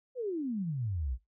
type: exponential sweep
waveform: sine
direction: down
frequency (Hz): 527 to 55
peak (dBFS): -31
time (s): 0.15-1.18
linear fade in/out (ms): 50
effects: noise-tail reverb RT60 0.2 s tail -17 dB re dry